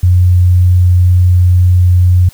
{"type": "tone", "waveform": "sine", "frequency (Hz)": 89.8, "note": "F2", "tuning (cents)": 49, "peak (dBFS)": -4, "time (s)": [0.03, 2.29], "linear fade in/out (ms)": 5, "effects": ["white hiss -41 dBFS RMS until 2.33 s"]}